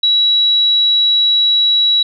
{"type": "tone", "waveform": "sine", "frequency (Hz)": 3900, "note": "B7", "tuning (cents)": -23, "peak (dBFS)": -9, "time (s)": [0.03, 2.03], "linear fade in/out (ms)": 5, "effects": []}